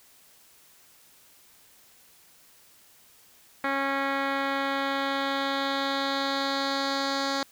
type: tone with low-pass filter sweep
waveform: 10% pulse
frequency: 274.6 Hz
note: C#4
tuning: 16 cents flat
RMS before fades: -28 dBFS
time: 3.64-7.43 s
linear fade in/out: 2 ms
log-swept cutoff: 2300 to 5100 Hz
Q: 2.5
effects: white hiss -57 dBFS RMS until 7.51 s